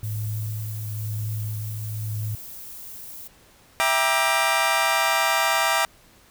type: tone with tremolo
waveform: sine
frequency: 107.1 Hz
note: A2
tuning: 46 cents flat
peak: -25 dBFS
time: 0.03-2.35 s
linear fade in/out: 0 ms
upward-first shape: sine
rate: 1 Hz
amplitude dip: 35%
type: noise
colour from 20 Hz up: violet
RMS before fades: -39 dBFS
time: 0.03-3.28 s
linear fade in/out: 10 ms
type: chord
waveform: 20% pulse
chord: E half-diminished seventh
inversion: none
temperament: just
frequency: 659.3 / 791.1 / 949.3 / 1186.7 Hz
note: E5 / G5 / Bb5 / D6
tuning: 0 / +16 / +31 / +18 cents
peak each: -20 dBFS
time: 3.8-5.85 s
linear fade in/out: 0 ms
effects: pink hiss -54 dBFS RMS until 6.3 s